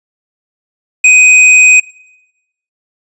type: tone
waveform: square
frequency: 2504 Hz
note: D#7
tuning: 10 cents sharp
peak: -3 dBFS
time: 1.04-1.8 s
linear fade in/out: 5 ms
effects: noise-tail reverb RT60 0.9 s tail -21 dB re dry + resampled to 22050 Hz